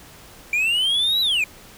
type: linear two-way sweep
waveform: triangle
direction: up then down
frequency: 2349 to 3976 to 2349 Hz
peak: -16 dBFS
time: 0.53-1.44 s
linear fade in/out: 2 ms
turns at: 1.21 s
effects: pink hiss -45 dBFS RMS until 1.77 s